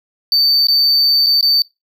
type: tone with dropouts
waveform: triangle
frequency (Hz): 4572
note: D8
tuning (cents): -47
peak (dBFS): -9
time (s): 0.32-1.62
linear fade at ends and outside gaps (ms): 1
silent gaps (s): 0.67-0.684 / 1.262-1.267 / 1.41-1.427
effects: noise-tail reverb RT60 0.2 s tail -21 dB re dry